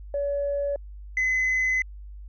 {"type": "tone pair in turn", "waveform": "sine", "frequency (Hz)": [568, 2031], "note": ["C#5", "B6"], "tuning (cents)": [42, 48], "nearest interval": "octave + minor seventh", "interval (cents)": 2206, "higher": "second", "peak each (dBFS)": [-23, -19], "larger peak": "second", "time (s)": [[0.14, 0.76], [1.17, 1.82]], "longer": "second", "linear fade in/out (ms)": 2, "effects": ["tanh soft clip ceiling -19 dBFS", "added 50 Hz sine -38 dBFS peak until 2.28 s"]}